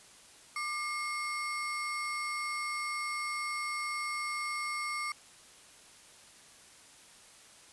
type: ring-modulated tone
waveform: square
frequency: 1670 Hz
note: G#6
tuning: 9 cents sharp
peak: -31 dBFS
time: 0.56-5.12 s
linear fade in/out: 2 ms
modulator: 479 Hz
effects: white hiss -56 dBFS RMS until 7.72 s + resampled to 24000 Hz